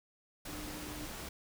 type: tone in noise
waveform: sine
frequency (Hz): 301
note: D4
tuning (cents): +43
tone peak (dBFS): -46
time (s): 0.48-1.06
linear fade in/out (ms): 5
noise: pink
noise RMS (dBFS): -44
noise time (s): 0.45-1.29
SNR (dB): -5
effects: none